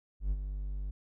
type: tone with ADSR envelope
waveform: triangle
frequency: 49.09 Hz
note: G1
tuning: 3 cents sharp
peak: -24 dBFS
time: 0.2-0.91 s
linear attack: 110 ms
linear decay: 47 ms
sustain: -8 dB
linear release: 6 ms
effects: none